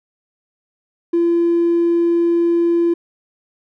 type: tone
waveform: triangle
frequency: 340.5 Hz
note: F4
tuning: 44 cents flat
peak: -9 dBFS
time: 1.13-2.94 s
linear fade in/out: 10 ms
effects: tanh soft clip ceiling -9 dBFS